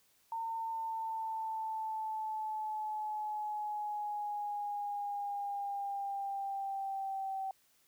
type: exponential sweep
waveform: sine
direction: down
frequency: 910 to 770 Hz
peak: -35 dBFS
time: 0.32-7.51 s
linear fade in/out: 2 ms
effects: white hiss -70 dBFS RMS until 7.87 s